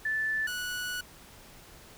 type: tone pair in turn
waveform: sine / sawtooth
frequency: 1754 / 1472.1 Hz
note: A6 / F#6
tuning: -6 / -9 cents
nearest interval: minor third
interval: 303 cents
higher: first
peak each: -27 / -29 dBFS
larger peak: first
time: 0.05-0.47 / 0.47-1.01 s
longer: second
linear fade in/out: 5 ms
effects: pink hiss -52 dBFS RMS until 1.97 s